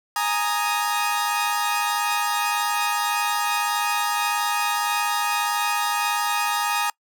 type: chord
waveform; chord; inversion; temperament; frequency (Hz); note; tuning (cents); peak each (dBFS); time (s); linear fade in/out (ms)
sawtooth; Ab suspended second; none; equal; 830.6 / 932.3 / 1244.5; Ab5 / Bb5 / Eb6; 0 / 0 / 0; -22; 0.16-6.9; 2
effects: noise-tail reverb RT60 0.1 s tail -25 dB re dry